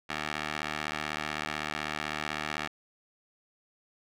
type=tone with band-pass filter; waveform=15% pulse; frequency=75.9 Hz; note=D#2; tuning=42 cents flat; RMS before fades=-35 dBFS; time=0.09-2.68 s; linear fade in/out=10 ms; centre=2100 Hz; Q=0.98; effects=none